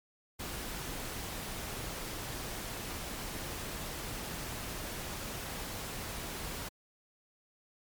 pink noise, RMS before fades -40 dBFS, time 0.39-6.69 s, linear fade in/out 10 ms, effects MP3 96 kbps

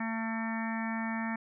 harmonic tone, 224.9 Hz, A3, 38 cents sharp, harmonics 1 / 3 / 4 / 5 / 6 / 7 / 8 / 9 / 10, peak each -33 / -44 / -40 / -47 / -45 / -50 / -40 / -51 / -44 dBFS, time 0-1.36 s, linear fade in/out 5 ms, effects none

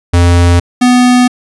square tone pair in turn, 87 / 248.1 Hz, F2 / B3, -6 / +8 cents, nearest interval octave + tritone, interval 1814 cents, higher second, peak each -5 dBFS, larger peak neither, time 0.13-0.6 / 0.81-1.28 s, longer neither, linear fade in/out 10 ms, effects resampled to 24000 Hz

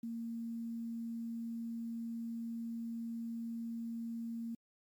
sine tone with quantisation, 230.5 Hz, A#3, 19 cents flat, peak -38 dBFS, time 0.03-4.55 s, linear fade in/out 5 ms, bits 11, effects MP3 96 kbps

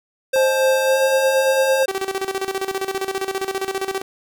square tone with pitch glide, 527 to 532.2 Hz, C5 to C5, +12 to +29 cents, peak -16 dBFS, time 0.33-1.86 s, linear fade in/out 10 ms, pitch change +17 cents, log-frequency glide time 0.85-0.98 s
sine chord, A diminished, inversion first, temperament equal with one note detuned, 523.3 / 622.3 / 860.9 Hz, C5 / Eb5 / A5, 0 / 0 / -38 cents, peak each -25 / -30 / -25 dBFS, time 0.36-1.83 s, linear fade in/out 0 ms
sawtooth tone with tremolo, 385.8 Hz, G4, 28 cents flat, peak -16 dBFS, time 1.88-4.02 s, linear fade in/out 5 ms, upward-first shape square, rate 15 Hz, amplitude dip 75%
effects none

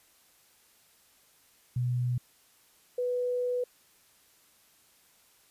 sine tone pair in turn, 123.5 / 494 Hz, B2 / B4, 0 / 0 cents, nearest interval 2 octaves, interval 2400 cents, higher second, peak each -26 / -27 dBFS, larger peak first, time 1.76-2.18 / 2.98-3.64 s, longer second, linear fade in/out 5 ms, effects white hiss -63 dBFS RMS until 5.5 s + resampled to 32000 Hz

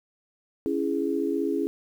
sine chord, C# minor, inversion none, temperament just, 277.2 / 332.6 / 415.8 Hz, C#4 / E4 / G#4, 0 / +16 / +2 cents, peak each -28 dBFS, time 0.66-1.67 s, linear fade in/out 0 ms, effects 9-bit

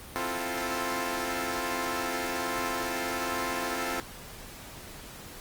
10% pulse chord, F major seventh, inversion second, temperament equal, 261.6 / 329.6 / 349.2 / 440 Hz, C4 / E4 / F4 / A4, 0 / 0 / 0 / 0 cents, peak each -26 / -30 / -26 / -28 dBFS, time 0.16-4 s, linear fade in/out 0 ms, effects pink hiss -45 dBFS RMS until 5.4 s + Opus 32 kbps

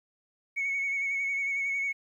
sine tone with vibrato, 2217 Hz, C#7, in tune, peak -26 dBFS, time 0.56-1.93 s, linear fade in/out 20 ms, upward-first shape sine, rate 11 Hz, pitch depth 26 cents each way, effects tanh soft clip ceiling -24 dBFS + 11-bit

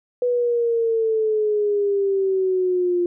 sine exponential sweep, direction down, 493.9 to 349.2 Hz, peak -17 dBFS, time 0.22-3.06 s, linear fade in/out 2 ms, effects none

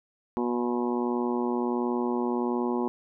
harmonic tone with a mistuned harmonic, 121.4 Hz, B2, 29 cents flat, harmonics 2 / 3 / 4 / 5 / 6 / 7 / 8 / 9, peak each -28 / -29 / -37 / -43 / -41 / -36 / -37 / -41 dBFS, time 0.37-2.88 s, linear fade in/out 0 ms, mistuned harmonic 9, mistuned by -32 cents, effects none

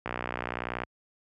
click train, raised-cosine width 0.5 ms, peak -16 dBFS, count 48, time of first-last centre 0.06-0.836 s, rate 60.6 Hz, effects high-pass 60 Hz 12 dB/octave

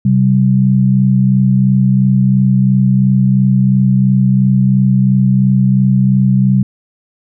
sine tone pair together, 130.81 / 193.73 Hz, C3 / G3, 0 / -20 cents, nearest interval perfect fifth, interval 680 cents, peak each -10 dBFS, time 0.05-6.63 s, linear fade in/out 5 ms, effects none

